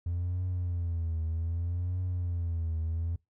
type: tone with vibrato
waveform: triangle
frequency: 85.7 Hz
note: F2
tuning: 32 cents flat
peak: -26 dBFS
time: 0.06-3.16 s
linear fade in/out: 5 ms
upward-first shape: triangle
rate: 0.64 Hz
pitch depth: 120 cents each way
effects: noise-tail reverb RT60 0.2 s tail -26 dB re dry + tanh soft clip ceiling -24 dBFS